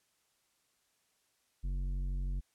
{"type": "tone with tanh clipping", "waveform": "sine", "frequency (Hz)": 46.24, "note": "F#1", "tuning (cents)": 0, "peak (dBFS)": -34, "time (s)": [1.63, 2.41], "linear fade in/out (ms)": 20, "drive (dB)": 10, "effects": ["white hiss -75 dBFS RMS until 2.54 s", "low-pass 11000 Hz 12 dB/octave"]}